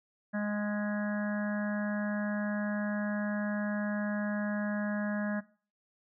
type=harmonic tone with a mistuned harmonic; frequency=207.7 Hz; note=G#3; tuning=in tune; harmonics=1 / 3 / 4 / 5 / 6 / 7 / 8 / 9; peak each=-31 / -38 / -48 / -48 / -50 / -47 / -39 / -52 dBFS; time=0.33-5.41 s; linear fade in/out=20 ms; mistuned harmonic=9; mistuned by=+32 cents; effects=noise-tail reverb RT60 0.4 s tail -19 dB re dry

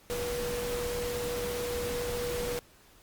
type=tone in noise; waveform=sine; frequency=484.4 Hz; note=B4; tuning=34 cents flat; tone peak=-32 dBFS; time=0.1-2.59 s; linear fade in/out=0 ms; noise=pink; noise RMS=-37 dBFS; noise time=0.1-2.59 s; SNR=+2 dB; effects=pink hiss -59 dBFS RMS until 3.02 s + Opus 48 kbps

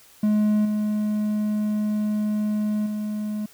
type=tone with level steps; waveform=triangle; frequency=211.3 Hz; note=G#3; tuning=30 cents sharp; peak=-15 / -19 / -23 dBFS; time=0.23-3.46 s; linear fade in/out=5 ms; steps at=0.65 / 2.86 s; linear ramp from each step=5 ms; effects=white hiss -52 dBFS RMS until 3.53 s

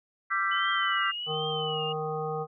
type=chord; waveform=sine; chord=E minor seventh; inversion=third; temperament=equal with one note detuned; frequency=1174.7 / 1353.2 / 1568 / 1975.5 Hz; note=D6 / E6 / G6 / B6; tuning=0 / +45 / 0 / 0 cents; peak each=-30 / -30 / -31 / -31 dBFS; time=0.3-1.12 s; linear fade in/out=20 ms
type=tone with vibrato; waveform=sine; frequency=2986 Hz; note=F#7; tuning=15 cents sharp; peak=-32 dBFS; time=0.51-1.93 s; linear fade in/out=10 ms; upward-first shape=triangle; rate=1.3 Hz; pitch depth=110 cents each way
type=harmonic tone; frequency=155.1 Hz; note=D#3; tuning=5 cents flat; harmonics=1 / 3 / 5 / 7 / 8; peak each=-36 / -32 / -35 / -44 / -38 dBFS; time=1.26-2.47 s; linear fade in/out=50 ms
effects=none

